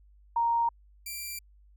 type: tone pair in turn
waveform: sine / 5% pulse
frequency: 932.3 / 2354 Hz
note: A#5 / D7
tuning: 0 / +3 cents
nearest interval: octave + major third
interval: 1603 cents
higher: second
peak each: -23 / -26 dBFS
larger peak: first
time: 0.36-0.69 / 1.06-1.39 s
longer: neither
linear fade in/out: 5 ms
effects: added 50 Hz sine -55 dBFS peak until 1.76 s